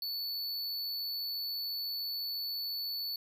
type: tone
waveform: square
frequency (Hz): 4457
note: C#8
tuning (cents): +9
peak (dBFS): -35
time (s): 0.02-3.16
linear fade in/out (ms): 2
effects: none